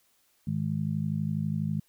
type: harmonic tone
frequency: 52.2 Hz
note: G#1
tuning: 10 cents sharp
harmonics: 2 / 3 / 4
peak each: -35 / -29 / -32 dBFS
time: 0.47-1.8 s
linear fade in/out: 5 ms
effects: white hiss -68 dBFS RMS until 1.88 s